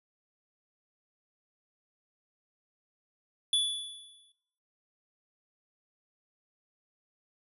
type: tone with exponential decay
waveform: square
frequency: 3444 Hz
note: A7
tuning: 38 cents flat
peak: -23 dBFS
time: 3.53-4.32 s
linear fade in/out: 2 ms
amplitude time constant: 170 ms
effects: noise-tail reverb RT60 1.0 s tail -26 dB re dry + resampled to 32000 Hz